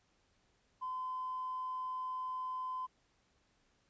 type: tone with tanh clipping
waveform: triangle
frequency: 1023 Hz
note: C6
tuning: 39 cents flat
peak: -37 dBFS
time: 0.81-2.87 s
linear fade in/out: 20 ms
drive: 4 dB
effects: pink hiss -74 dBFS RMS until 3.89 s + resampled to 16000 Hz